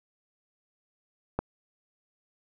click, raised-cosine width 1 ms, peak -13 dBFS, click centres 1.39 s, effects none

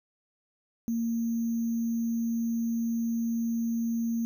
sine tone with sample-and-hold, 230.5 Hz, A#3, 19 cents flat, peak -26 dBFS, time 0.88-4.25 s, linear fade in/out 0 ms, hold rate 6300 Hz, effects none

